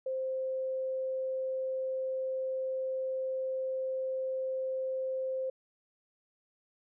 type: tone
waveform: sine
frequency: 523.3 Hz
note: C5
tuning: in tune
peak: -31 dBFS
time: 0.06-5.5 s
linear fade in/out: 5 ms
effects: none